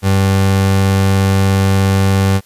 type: tone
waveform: 30% pulse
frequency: 96.9 Hz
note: G2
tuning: 20 cents flat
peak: -7 dBFS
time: 0.02-2.41 s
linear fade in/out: 50 ms
effects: white hiss -49 dBFS RMS until 2.45 s + resampled to 32000 Hz